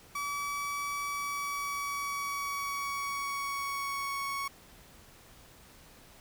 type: tone with pitch glide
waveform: 30% pulse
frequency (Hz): 1145 to 1110.5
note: D6 to C#6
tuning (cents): -44 to +3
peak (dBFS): -30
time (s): 0.15-4.48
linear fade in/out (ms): 5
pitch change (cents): -53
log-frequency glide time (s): 1.1-4.23
effects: pink hiss -56 dBFS RMS until 6.2 s